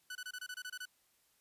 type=tone bursts; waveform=sawtooth; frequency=1491 Hz; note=F#6; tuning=13 cents sharp; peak=-38 dBFS; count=10; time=0.1-0.855 s; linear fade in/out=5 ms; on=53 ms; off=25 ms; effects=white hiss -73 dBFS RMS until 1.4 s + resampled to 32000 Hz